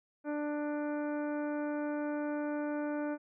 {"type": "harmonic tone", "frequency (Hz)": 295.7, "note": "D4", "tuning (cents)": 12, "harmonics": [1, 2, 3, 4, 5, 6, 7, 8], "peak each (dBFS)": [-34, -38, -45, -51, -46, -57, -60, -58], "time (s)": [0.24, 3.18], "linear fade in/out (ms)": 50, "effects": []}